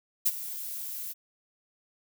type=noise with ADSR envelope; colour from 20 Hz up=violet; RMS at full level=-22 dBFS; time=0.25-1.14 s; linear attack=18 ms; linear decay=37 ms; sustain=-15 dB; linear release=30 ms; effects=none